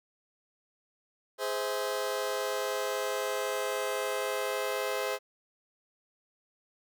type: chord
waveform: sawtooth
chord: Ab augmented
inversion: none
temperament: just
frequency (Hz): 415.3 / 519.1 / 648.9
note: Ab4 / C5 / E5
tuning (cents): 0 / -14 / -27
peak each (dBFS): -31 / -29 / -33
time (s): 1.38-5.19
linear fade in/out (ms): 50
effects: none